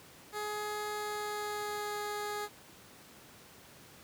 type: tone with pitch glide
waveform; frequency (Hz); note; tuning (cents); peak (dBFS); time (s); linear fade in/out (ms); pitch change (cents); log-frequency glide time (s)
15% pulse; 420 to 415.7; G#4 to G#4; +19 to +2; -29; 0.32-2.49; 50; -17; 0.92-1.98
effects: pink hiss -55 dBFS RMS until 4.03 s + high-pass 100 Hz 12 dB/octave